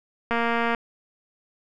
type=click train; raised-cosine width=0.5 ms; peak=-10 dBFS; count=103; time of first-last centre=0.31-0.748 s; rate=233 Hz; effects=none